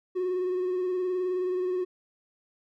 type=tone with vibrato; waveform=triangle; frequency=365.6 Hz; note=F#4; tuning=21 cents flat; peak=-23 dBFS; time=0.15-1.85 s; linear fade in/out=20 ms; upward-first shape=sine; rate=19 Hz; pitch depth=31 cents each way; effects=tanh soft clip ceiling -20 dBFS